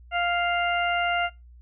harmonic tone, 698.5 Hz, F5, in tune, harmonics 1 / 2 / 3 / 4, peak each -25 / -28 / -30 / -31 dBFS, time 0.11-1.3 s, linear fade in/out 50 ms, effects noise-tail reverb RT60 0.2 s tail -20 dB re dry + added 60 Hz sine -46 dBFS peak until 1.61 s

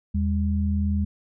sine tone pair together, 80.2 / 202.1 Hz, E2 / G#3, -47 / -47 cents, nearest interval octave + major third, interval 1600 cents, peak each -22 / -25 dBFS, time 0.14-1.05 s, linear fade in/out 10 ms, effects none

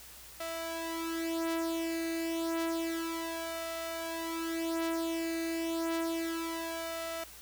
sawtooth tone with flanger, 329.6 Hz, E4, in tune, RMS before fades -35 dBFS, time 0.4-7.24 s, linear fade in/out 5 ms, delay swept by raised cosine 1.6 to 3.5 ms, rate 0.3 Hz, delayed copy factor +0.8, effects added 60 Hz sine -60 dBFS peak until 7.41 s + white hiss -51 dBFS RMS until 7.41 s

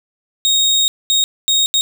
30% pulse tone bursts at uneven times, 3736 Hz, A#7, 3 cents sharp, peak -9 dBFS, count 4, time 0.45-0.88 / 1.1-1.24 / 1.48-1.66 / 1.74-1.81 s, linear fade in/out 0 ms, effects none

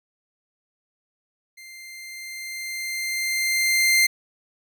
sawtooth tone with level ramp, 2093 Hz, C7, in tune, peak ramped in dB -38 to -11 dBFS, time 1.57-4.07 s, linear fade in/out 10 ms, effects none

